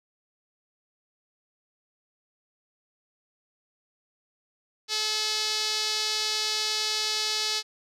sawtooth tone with band-pass filter, 430.8 Hz, A4, 37 cents flat, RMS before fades -28 dBFS, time 4.88-7.63 s, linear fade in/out 50 ms, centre 4600 Hz, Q 2.8, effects none

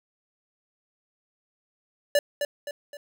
square tone with echo, 579 Hz, D5, 25 cents flat, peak -18 dBFS, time 2.15-2.19 s, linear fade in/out 2 ms, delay 260 ms, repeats 3, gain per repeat -7 dB, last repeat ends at 2.97 s, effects none

